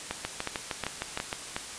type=two click trains; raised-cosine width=0.3 ms; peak=-14 / -14 dBFS; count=5 / 8; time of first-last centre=0.11-1.565 / 0.25-1.329 s; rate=2.75 / 6.49 Hz; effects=white hiss -40 dBFS RMS until 1.78 s + resampled to 22050 Hz